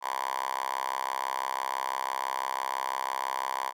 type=tone with high-pass filter; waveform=5% pulse; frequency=66 Hz; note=C2; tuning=16 cents sharp; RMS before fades=-32 dBFS; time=0.01-3.73 s; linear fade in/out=50 ms; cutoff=1000 Hz; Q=7.2; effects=none